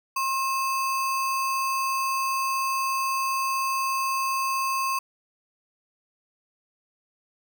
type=tone with sample-and-hold; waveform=sine; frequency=1068 Hz; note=C6; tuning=35 cents sharp; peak=-23 dBFS; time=0.16-4.99 s; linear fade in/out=5 ms; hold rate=3675 Hz; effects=none